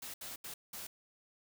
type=noise bursts at uneven times; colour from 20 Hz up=white; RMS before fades=-45 dBFS; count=4; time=0.02-0.14 / 0.21-0.36 / 0.44-0.54 / 0.73-0.87 s; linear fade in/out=5 ms; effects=none